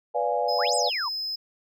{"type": "chord", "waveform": "sine", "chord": "B diminished seventh", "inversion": "none", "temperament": "equal with one note detuned", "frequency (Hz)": [493.9, 582.3, 698.5, 830.6], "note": ["B4", "D5", "F5", "Ab5"], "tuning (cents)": [0, -15, 0, 0], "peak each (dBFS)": -28, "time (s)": [0.14, 0.9], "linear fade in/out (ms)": 20}
{"type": "tone", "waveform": "triangle", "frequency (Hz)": 5100, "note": "D#8", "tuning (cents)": 42, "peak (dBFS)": -27, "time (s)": [0.48, 1.36], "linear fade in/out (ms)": 10}
{"type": "exponential two-way sweep", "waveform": "sine", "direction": "up then down", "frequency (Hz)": [889, 8870, 889], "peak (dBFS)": -28, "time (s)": [0.58, 1.09], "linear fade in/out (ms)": 10, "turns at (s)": 0.75}
{"effects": []}